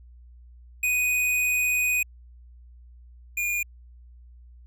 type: tone pair in turn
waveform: square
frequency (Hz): 2489 / 2427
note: D#7 / D#7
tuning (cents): 0 / -44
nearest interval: unison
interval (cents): 44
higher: first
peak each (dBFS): -22 / -25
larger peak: first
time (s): 0.83-2.03 / 3.37-3.63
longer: first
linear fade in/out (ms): 5
effects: added 60 Hz sine -46 dBFS peak until 4.66 s

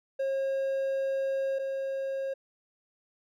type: tone pair in turn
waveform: triangle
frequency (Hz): 540 / 540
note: C#5 / C#5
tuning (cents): -45 / -45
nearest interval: unison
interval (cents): 0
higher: neither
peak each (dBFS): -25 / -28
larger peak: first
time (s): 0.19-1.59 / 1.59-2.34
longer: first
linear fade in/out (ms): 10
effects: none

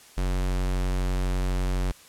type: tone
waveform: square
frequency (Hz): 46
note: F#1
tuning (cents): -9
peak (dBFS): -24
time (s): 0.17-1.92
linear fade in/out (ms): 10
effects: white hiss -51 dBFS RMS until 2.08 s + low-pass 11000 Hz 12 dB/octave

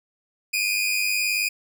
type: tone pair together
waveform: sawtooth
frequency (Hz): 2401 / 2500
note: D7 / D#7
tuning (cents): +38 / +8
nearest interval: minor second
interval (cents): 70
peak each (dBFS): -21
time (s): 0.53-1.49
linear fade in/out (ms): 10
effects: none

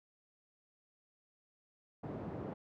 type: band-pass noise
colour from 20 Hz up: pink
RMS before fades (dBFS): -43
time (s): 2.03-2.54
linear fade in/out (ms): 10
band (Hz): 120 to 630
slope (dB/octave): 12
effects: none

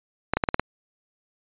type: clicks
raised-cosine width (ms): 0.5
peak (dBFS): -6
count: 6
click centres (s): 0.336 / 0.37 / 0.438 / 0.488 / 0.544 / 0.596
effects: resampled to 8000 Hz

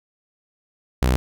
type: tone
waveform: sawtooth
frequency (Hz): 63.2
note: B1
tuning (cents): +41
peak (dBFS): -12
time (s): 1.02-1.16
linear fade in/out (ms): 0
effects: none

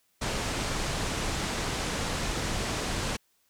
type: low-pass noise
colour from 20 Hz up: pink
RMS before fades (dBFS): -31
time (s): 0.21-3.17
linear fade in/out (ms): 10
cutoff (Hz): 8600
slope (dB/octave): 24
effects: white hiss -70 dBFS RMS until 3.49 s

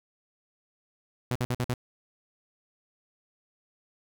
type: tone bursts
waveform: sawtooth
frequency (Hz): 123.47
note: B2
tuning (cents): 0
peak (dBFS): -22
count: 5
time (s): 1.31-1.738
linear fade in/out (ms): 0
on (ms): 44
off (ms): 52
effects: none

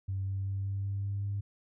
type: tone with pitch steps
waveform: sine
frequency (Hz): 96.4 / 97.07 / 97.75 / 98.43 / 99.11 / 99.8 / 100.49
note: G2 / G2 / G2 / G2 / G2 / G2 / G2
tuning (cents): -28 / -16 / -4 / +8 / +20 / +32 / +43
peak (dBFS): -30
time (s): 0.08-1.41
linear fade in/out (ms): 10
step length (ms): 190
effects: tanh soft clip ceiling -26 dBFS

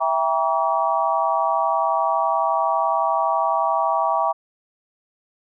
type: chord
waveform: sine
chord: E diminished seventh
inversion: none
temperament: just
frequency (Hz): 659.3 / 791.1 / 949.3 / 1139.2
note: E5 / G5 / Bb5 / Db6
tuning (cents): 0 / +16 / +31 / +47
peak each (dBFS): -23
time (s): 0-4.33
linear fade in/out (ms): 20
effects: none

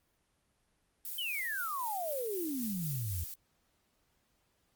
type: noise with tremolo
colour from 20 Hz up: violet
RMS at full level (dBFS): -40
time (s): 1.05-3.34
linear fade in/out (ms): 2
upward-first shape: sine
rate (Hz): 3.9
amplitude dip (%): 30
type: exponential sweep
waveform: sine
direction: down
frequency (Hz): 3136 to 79.3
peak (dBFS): -34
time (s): 1.18-3.24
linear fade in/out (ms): 5
effects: pink hiss -75 dBFS RMS until 4.75 s + Opus 32 kbps

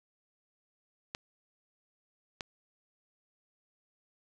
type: clicks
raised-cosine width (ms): 0.2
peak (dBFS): -19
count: 2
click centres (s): 1.149 / 2.408
effects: none

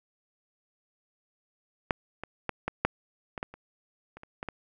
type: clicks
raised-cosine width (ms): 0.5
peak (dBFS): -9 / -21 / -14 / -14 / -7 / -21 / -17 / -30 / -30 / -30 / -20 / -19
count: 12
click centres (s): 1.908 / 2.236 / 2.493 / 2.68 / 2.85 / 3.378 / 3.429 / 3.54 / 4.17 / 4.234 / 4.429 / 4.487
effects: none

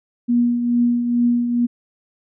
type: tone with tremolo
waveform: sine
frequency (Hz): 240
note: B3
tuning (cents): -49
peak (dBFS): -12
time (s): 0.28-1.67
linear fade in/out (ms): 20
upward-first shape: triangle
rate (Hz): 2.3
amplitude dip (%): 55
effects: none

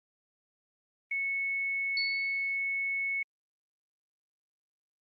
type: tone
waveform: sine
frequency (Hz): 2204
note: C#7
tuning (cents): -11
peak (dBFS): -29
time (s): 1.11-3.23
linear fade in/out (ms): 5
type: tone with exponential decay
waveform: sine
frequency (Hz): 4435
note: C#8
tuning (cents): 0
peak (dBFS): -28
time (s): 1.97-2.57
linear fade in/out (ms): 1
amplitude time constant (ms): 130
effects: Opus 24 kbps

